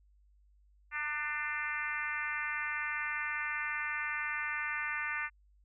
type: harmonic tone with a mistuned harmonic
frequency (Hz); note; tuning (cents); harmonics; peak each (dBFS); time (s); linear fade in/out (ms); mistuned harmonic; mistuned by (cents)
298.3; D4; +27; 3 / 4 / 5 / 6 / 7 / 8 / 9; -47 / -42 / -40 / -38 / -39 / -43 / -47; 0.91-5.3; 50; 3; +24
effects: added 50 Hz sine -62 dBFS peak until 5.64 s